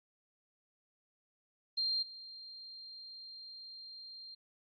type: tone with level steps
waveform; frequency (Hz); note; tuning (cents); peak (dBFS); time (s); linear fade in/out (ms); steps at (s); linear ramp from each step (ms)
sine; 4186; C8; 0; -31 / -47; 1.77-4.35; 10; 2.02; 10
effects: AAC 32 kbps